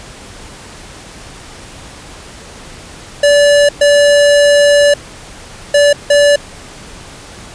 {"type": "tone bursts at uneven times", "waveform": "square", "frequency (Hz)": 578, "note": "D5", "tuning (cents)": -28, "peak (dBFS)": -6, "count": 4, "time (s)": [[3.23, 3.69], [3.81, 4.94], [5.74, 5.93], [6.1, 6.36]], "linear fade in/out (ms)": 5, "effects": ["pink hiss -33 dBFS RMS until 7.54 s", "resampled to 22050 Hz"]}